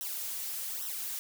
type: noise with flanger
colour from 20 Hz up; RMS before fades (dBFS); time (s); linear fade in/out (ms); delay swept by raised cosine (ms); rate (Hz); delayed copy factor
blue; -37; 0.01-1.19; 0; 0.43 to 4.93; 1.2; -1
effects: none